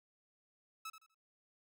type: tone with echo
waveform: sawtooth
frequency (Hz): 1300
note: E6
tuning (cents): -24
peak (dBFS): -39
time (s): 0.85-0.9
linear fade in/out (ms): 5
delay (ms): 82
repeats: 3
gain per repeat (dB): -11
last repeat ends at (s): 1.146
effects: none